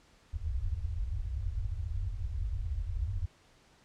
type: low-pass noise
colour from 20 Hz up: white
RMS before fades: -34 dBFS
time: 0.33-3.26 s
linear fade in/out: 10 ms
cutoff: 100 Hz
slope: 96 dB/octave
effects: pink hiss -63 dBFS RMS until 3.84 s + low-pass 7000 Hz 12 dB/octave